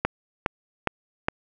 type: click train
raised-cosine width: 0.5 ms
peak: -6 dBFS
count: 4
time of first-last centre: 0.05-1.285 s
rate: 2.43 Hz
effects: none